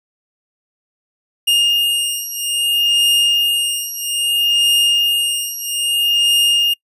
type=beating tone pair; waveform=45% pulse; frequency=2832 / 2832.61 Hz; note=F7 / F7; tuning=+23 / +24 cents; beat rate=0.61 Hz; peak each=-17 dBFS; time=1.47-6.74 s; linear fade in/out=10 ms; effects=noise-tail reverb RT60 0.1 s tail -25 dB re dry + resampled to 32000 Hz